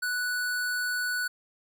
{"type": "tone", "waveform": "square", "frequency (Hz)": 1480, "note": "F#6", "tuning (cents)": 0, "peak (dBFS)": -28, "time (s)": [0.02, 1.28], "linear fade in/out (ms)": 10, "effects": []}